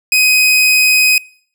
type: tone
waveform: sawtooth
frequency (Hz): 2512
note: D#7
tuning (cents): +16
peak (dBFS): -5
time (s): 0.12-1.18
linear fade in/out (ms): 2
effects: noise-tail reverb RT60 0.6 s tail -25 dB re dry